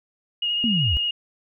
sine tone with vibrato, 2864 Hz, F7, 43 cents sharp, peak -21 dBFS, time 0.42-1.11 s, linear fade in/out 5 ms, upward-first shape sine, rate 13 Hz, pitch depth 18 cents each way
sine linear sweep, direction down, 244.7 to 57.9 Hz, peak -20 dBFS, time 0.64-0.97 s, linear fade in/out 0 ms
effects none

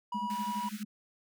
triangle tone, 971 Hz, B5, 30 cents flat, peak -31 dBFS, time 0.12-0.69 s, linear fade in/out 5 ms
sine tone with tremolo, 210 Hz, G#3, 19 cents sharp, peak -33 dBFS, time 0.14-0.85 s, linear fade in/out 10 ms, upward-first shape sine, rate 12 Hz, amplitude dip 100%
pink high-pass noise, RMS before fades -49 dBFS, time 0.3-0.83 s, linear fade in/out 0 ms, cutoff 1300 Hz, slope 96 dB/octave
effects none

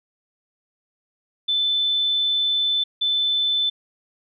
sine tone pair in turn, 3520 / 3520 Hz, A7 / A7, 0 / 0 cents, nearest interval unison, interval 0 cents, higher neither, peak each -18 / -18 dBFS, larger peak neither, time 1.48-2.84 / 3.01-3.7 s, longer first, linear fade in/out 10 ms, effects none

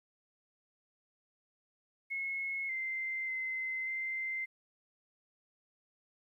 sine tone with pitch steps, 2177 / 2082 / 2061 / 2081 Hz, C#7 / C7 / C7 / C7, -32 / -9 / -27 / -10 cents, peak -34 dBFS, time 2.1-4.46 s, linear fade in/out 20 ms, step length 590 ms, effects 12-bit

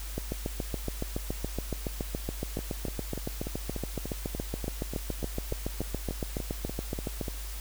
two click trains, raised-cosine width 2 ms, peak -21 / -18 dBFS, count 17 / 51, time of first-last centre 2.59-7.282 / 0.18-7.212 s, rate 3.41 / 7.11 Hz, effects added 50 Hz sine -36 dBFS peak until 7.6 s + white hiss -44 dBFS RMS until 7.6 s

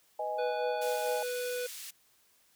sine chord, G# minor, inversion first, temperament just, 498.4 / 623 / 830.6 Hz, B4 / D#5 / G#5, +16 / +2 / 0 cents, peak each -40 / -35 / -35 dBFS, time 0.19-1.23 s, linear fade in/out 5 ms
harmonic tone, 493.9 Hz, B4, in tune, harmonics 1 / 3 / 5 / 7 / 9, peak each -33 / -43 / -47 / -50 / -52 dBFS, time 0.38-1.67 s, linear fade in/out 10 ms
white band-pass noise, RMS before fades -44 dBFS, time 0.81-1.91 s, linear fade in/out 10 ms, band 2300 to 14000 Hz, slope 12 dB/octave
effects white hiss -67 dBFS RMS until 2.55 s

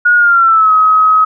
sine tone with pitch glide, 1444 to 1271.7 Hz, F#6 to D#6, -43 to +37 cents, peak -5 dBFS, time 0.05-1.25 s, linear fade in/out 10 ms, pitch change -220 cents, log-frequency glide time 0.16-0.72 s, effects none

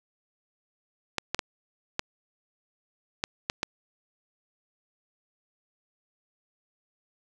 clicks, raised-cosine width 0.2 ms, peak -9 dBFS, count 7, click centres 1.183 / 1.346 / 1.392 / 1.994 / 3.239 / 3.499 / 3.631 s, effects none

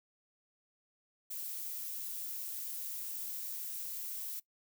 violet noise, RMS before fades -41 dBFS, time 1.3-4.4 s, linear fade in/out 10 ms, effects noise-tail reverb RT60 0.1 s tail -20 dB re dry

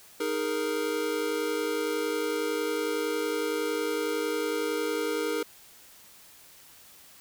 square chord, D# suspended fourth, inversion none, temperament equal, 311.1 / 415.3 / 466.2 Hz, D#4 / G#4 / A#4, 0 / 0 / 0 cents, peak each -34 / -33 / -31 dBFS, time 0.2-5.43 s, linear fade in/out 5 ms, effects white hiss -53 dBFS RMS until 7.2 s

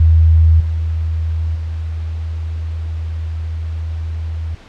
sine tone with level steps, 80.7 Hz, E2, 36 cents flat, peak -6 / -15 / -19 dBFS, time 0-4.55 s, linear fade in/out 5 ms, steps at 0.6 / 1.55 s, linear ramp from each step 5 ms, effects pink hiss -42 dBFS RMS until 4.68 s + low-pass 4000 Hz 12 dB/octave

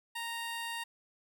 15% pulse tone, 929 Hz, A#5, 6 cents flat, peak -30 dBFS, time 0.15-0.84 s, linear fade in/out 10 ms, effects none

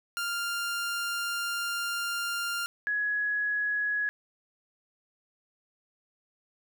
sawtooth / sine tone pair in turn, 1396.9 / 1678 Hz, F6 / G#6, 0 / +17 cents, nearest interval minor third, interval 317 cents, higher second, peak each -26 dBFS, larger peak neither, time 0.17-2.66 / 2.87-4.09 s, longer first, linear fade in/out 0 ms, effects none

